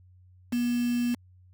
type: tone with quantisation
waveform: sine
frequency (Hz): 241.2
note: B3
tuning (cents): -41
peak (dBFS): -24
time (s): 0.52-1.15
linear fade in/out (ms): 10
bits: 6
effects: added 91 Hz sine -53 dBFS peak until 1.53 s